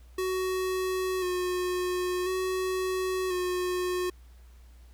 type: tone with vibrato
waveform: square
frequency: 367.3 Hz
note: F#4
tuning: 13 cents flat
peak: -28 dBFS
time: 0.18-4.1 s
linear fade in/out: 5 ms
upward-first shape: square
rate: 0.48 Hz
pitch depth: 26 cents each way
effects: added 60 Hz sine -49 dBFS peak until 4.93 s + pink hiss -64 dBFS RMS until 4.93 s